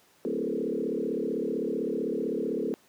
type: tone with frequency modulation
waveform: sine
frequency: 339.4 Hz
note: F4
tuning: 49 cents flat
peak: -26 dBFS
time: 0.25-2.74 s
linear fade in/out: 0 ms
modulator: 35.7 Hz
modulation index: 3.8
effects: pink hiss -61 dBFS RMS until 2.88 s + high-pass 200 Hz 12 dB/octave